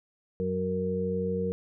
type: harmonic tone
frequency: 92.8 Hz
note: F#2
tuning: 6 cents sharp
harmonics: 1 / 2 / 4 / 5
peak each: -37 / -31 / -39 / -29 dBFS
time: 0.4-1.52 s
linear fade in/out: 0 ms
effects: none